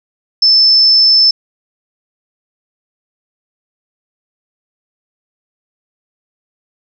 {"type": "tone", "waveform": "sine", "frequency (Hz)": 5274, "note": "E8", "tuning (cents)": 0, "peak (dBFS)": -5, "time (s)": [0.42, 1.31], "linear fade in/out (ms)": 5, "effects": []}